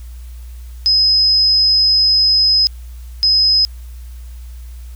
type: tone bursts at uneven times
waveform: sine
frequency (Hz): 5070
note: D#8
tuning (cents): +32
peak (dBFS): -9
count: 2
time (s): 0.86-2.67 / 3.23-3.65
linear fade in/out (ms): 0
effects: added 60 Hz sine -29 dBFS peak until 4.95 s + white hiss -49 dBFS RMS until 4.95 s